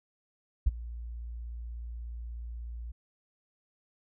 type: tone with ADSR envelope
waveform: sine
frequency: 58.27 Hz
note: A#1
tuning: in tune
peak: -17 dBFS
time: 0.66-2.92 s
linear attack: 12 ms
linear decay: 25 ms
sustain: -20 dB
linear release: 11 ms
effects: none